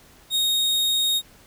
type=tone; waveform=40% pulse; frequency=3729 Hz; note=A#7; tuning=in tune; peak=-18 dBFS; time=0.3-1.22 s; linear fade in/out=50 ms; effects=pink hiss -52 dBFS RMS until 1.46 s